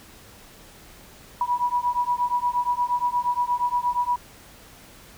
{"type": "beating tone pair", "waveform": "sine", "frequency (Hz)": [971, 979.5], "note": ["B5", "B5"], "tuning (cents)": [-30, -15], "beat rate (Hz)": 8.5, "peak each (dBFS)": -24, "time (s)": [1.41, 4.16], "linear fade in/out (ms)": 2, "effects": ["pink hiss -48 dBFS RMS until 5.17 s"]}